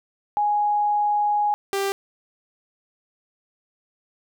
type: tone pair in turn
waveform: sine / sawtooth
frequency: 830.6 / 393.8 Hz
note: G#5 / G4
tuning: 0 / +8 cents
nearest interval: octave + minor second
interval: 1292 cents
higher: first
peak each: -18 dBFS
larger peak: neither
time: 0.37-1.54 / 1.73-1.92 s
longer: first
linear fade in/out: 0 ms
effects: none